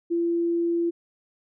sine tone, 340 Hz, F4, 46 cents flat, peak -21 dBFS, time 0.1-0.91 s, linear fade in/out 20 ms, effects none

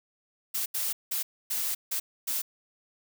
blue noise bursts at uneven times, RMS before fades -30 dBFS, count 6, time 0.54-0.66 / 0.74-0.93 / 1.11-1.23 / 1.5-1.75 / 1.91-2 / 2.27-2.42 s, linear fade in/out 10 ms, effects none

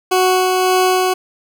20% pulse tone with tremolo, 370 Hz, F#4, in tune, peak -6 dBFS, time 0.11-1.14 s, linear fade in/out 10 ms, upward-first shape sine, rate 1.8 Hz, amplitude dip 25%, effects none

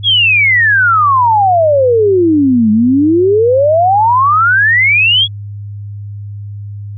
sine exponential two-way sweep, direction down then up, 3405 to 209.3 to 3405 Hz, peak -6 dBFS, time 0.03-5.28 s, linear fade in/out 50 ms, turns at 2.71 s, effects added 102 Hz sine -22 dBFS peak until 6.97 s

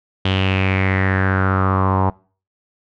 sawtooth tone with low-pass filter sweep, 95 Hz, F#2, 46 cents sharp, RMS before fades -17 dBFS, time 0.25-2.1 s, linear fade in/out 5 ms, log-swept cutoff 3200 to 920 Hz, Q 5.6, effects noise-tail reverb RT60 0.4 s tail -24 dB re dry

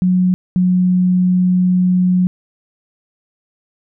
sine tone pair in turn, 182.6 / 181.88 Hz, F#3 / F#3, -23 / -29 cents, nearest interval unison, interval 6 cents, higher first, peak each -10 dBFS, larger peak neither, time 0.02-0.34 / 0.56-2.27 s, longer second, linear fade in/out 0 ms, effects none

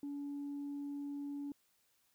sine tone, 285 Hz, C#4, 48 cents sharp, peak -38 dBFS, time 0.03-1.52 s, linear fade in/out 2 ms, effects tanh soft clip ceiling -37 dBFS + white hiss -75 dBFS RMS until 2.14 s

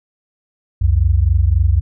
sine tone pair together, 65 / 88.69 Hz, C2 / F2, -11 / +27 cents, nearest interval perfect fourth, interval 538 cents, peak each -13 dBFS, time 0.81-1.81 s, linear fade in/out 10 ms, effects none

